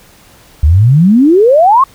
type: exponential sweep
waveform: sine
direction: up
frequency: 69.3 to 1125 Hz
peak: -3 dBFS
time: 0.63-1.84 s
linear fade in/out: 5 ms
effects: pink hiss -42 dBFS RMS until 1.94 s